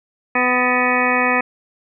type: harmonic tone with a mistuned harmonic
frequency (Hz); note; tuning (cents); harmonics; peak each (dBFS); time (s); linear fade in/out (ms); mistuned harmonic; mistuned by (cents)
250; B3; +21; 1 / 2 / 3 / 4 / 5 / 7 / 8 / 9 / 10; -23 / -23 / -23 / -23 / -23 / -23 / -23 / -23 / -23; 0.35-1.41; 5; 8; -51
effects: none